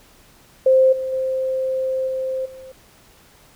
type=tone with level steps; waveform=sine; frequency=523.3 Hz; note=C5; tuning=in tune; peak=-10 / -22 / -19 / -21 / -36 dBFS; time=0.66-2.72 s; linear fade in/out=5 ms; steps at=0.92 / 1.12 / 2.07 / 2.45 s; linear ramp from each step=10 ms; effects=pink hiss -51 dBFS RMS until 3.55 s